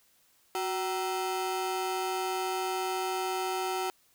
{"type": "ring-modulated tone", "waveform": "30% pulse", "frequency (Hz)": 566, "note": "C#5", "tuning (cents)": 36, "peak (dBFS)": -24, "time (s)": [0.55, 3.9], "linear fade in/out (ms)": 0, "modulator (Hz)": 196, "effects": ["white hiss -66 dBFS RMS until 4.14 s"]}